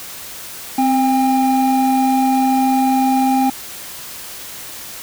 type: tone pair together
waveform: triangle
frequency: 260.9 / 802.9 Hz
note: C4 / G5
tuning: -5 / +41 cents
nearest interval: octave + perfect fifth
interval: 1946 cents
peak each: -12 / -13 dBFS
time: 0.78-3.5 s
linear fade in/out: 5 ms
effects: tanh soft clip ceiling -4 dBFS + white hiss -32 dBFS RMS until 5.02 s